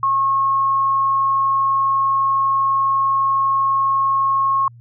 sine tone, 1087 Hz, C#6, 34 cents flat, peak -14 dBFS, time 0.03-4.68 s, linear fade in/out 2 ms, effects added 118 Hz sine -40 dBFS peak until 4.8 s

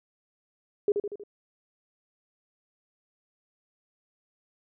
sine tone with echo, 410 Hz, G#4, 22 cents flat, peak -19 dBFS, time 0.88-0.92 s, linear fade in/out 2 ms, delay 79 ms, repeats 4, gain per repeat -5 dB, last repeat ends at 1.236 s, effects none

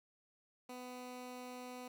15% pulse tone, 249.9 Hz, B3, 21 cents sharp, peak -40 dBFS, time 0.69-1.88 s, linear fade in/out 5 ms, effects none

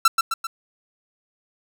45% pulse tone with echo, 1342 Hz, E6, 31 cents sharp, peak -11 dBFS, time 0.05-0.08 s, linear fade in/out 5 ms, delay 130 ms, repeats 3, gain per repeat -5 dB, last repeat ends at 0.47 s, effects none

